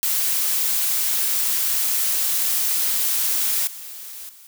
blue noise with level steps, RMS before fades -21 / -36 / -46 dBFS, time 0.03-4.47 s, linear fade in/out 0 ms, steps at 3.67 / 4.29 s, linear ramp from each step 2 ms, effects none

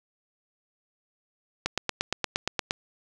click train, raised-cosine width 0.2 ms, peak -8 dBFS, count 10, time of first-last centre 1.66-2.709 s, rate 8.58 Hz, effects none

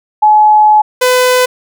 sine / sawtooth tone pair in turn, 851 / 503.2 Hz, G#5 / B4, +42 / +32 cents, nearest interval major sixth, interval 910 cents, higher first, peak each -3 dBFS, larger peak neither, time 0.22-0.82 / 1.01-1.46 s, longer first, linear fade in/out 10 ms, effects none

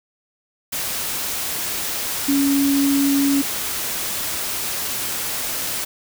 sine tone in noise, 278.8 Hz, C#4, 10 cents sharp, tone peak -15 dBFS, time 2.28-3.42 s, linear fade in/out 10 ms, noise white, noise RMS -25 dBFS, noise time 0.72-5.85 s, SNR +7 dB, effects none

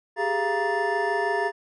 triangle tone cluster, 393.1 / 419.2 / 691 / 942 / 1760 Hz, G4 / G#4 / F5 / A#5 / A6, +5 / +16 / -19 / +18 / 0 cents, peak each -27 dBFS, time 0.16-1.52 s, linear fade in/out 50 ms, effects resampled to 24000 Hz

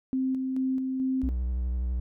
sine tone with tremolo, 261.6 Hz, C4, in tune, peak -24 dBFS, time 0.13-1.29 s, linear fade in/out 0 ms, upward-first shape square, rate 2.3 Hz, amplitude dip 30%
triangle tone with vibrato, 61.9 Hz, B1, 5 cents sharp, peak -24 dBFS, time 1.23-2 s, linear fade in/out 5 ms, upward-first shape triangle, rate 12 Hz, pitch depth 65 cents each way
effects none

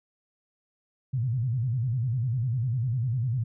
sine tone with vibrato, 121.6 Hz, B2, 26 cents flat, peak -24 dBFS, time 1.13-3.44 s, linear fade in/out 10 ms, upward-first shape square, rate 10 Hz, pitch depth 140 cents each way, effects none

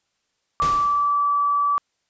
sine tone with pitch glide, 1162 to 1153.3 Hz, D6 to D6, -19 to -32 cents, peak -17 dBFS, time 0.6-1.78 s, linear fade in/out 0 ms, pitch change -13 cents, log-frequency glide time 0.72-1.41 s
pink noise with exponential decay, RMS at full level -27 dBFS, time 0.62-1.27 s, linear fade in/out 0 ms, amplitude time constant 140 ms
effects white hiss -72 dBFS RMS until 2.09 s + resampled to 16000 Hz

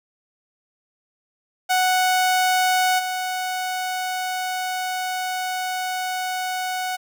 sawtooth tone with level steps, 740 Hz, F#5, in tune, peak -13 / -20 dBFS, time 1.69-6.97 s, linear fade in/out 20 ms, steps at 2.98 s, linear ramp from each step 20 ms, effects none

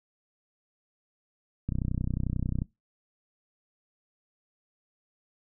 click train, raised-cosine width 5 ms, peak -17 dBFS, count 30, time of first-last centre 1.69-2.619 s, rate 31.2 Hz, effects noise-tail reverb RT60 0.2 s tail -21 dB re dry

